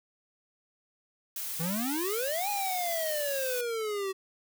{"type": "noise", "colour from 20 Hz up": "blue", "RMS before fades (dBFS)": -36, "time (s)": [1.36, 3.61], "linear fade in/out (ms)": 2}
{"type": "exponential two-way sweep", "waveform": "square", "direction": "up then down", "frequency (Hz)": [155.8, 830.6, 377.4], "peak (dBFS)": -31, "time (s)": [1.59, 4.13], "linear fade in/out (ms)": 20, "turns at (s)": 2.49}
{"effects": []}